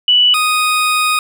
sine / 20% pulse tone pair in turn, 2960 / 1244.5 Hz, F#7 / D#6, 0 / 0 cents, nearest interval octave + minor third, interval 1500 cents, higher first, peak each -7 dBFS, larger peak neither, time 0.08-0.34 / 0.34-1.19 s, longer second, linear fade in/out 2 ms, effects none

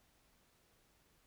silence, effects pink hiss -72 dBFS RMS until 1.26 s

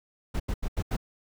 brown noise bursts, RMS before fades -28 dBFS, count 5, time 0.34-0.967 s, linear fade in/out 10 ms, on 59 ms, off 83 ms, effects none

